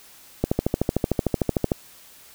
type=click train; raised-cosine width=2 ms; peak=-6 dBFS; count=18; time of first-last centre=0.44-1.718 s; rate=13.3 Hz; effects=white hiss -49 dBFS RMS until 2.34 s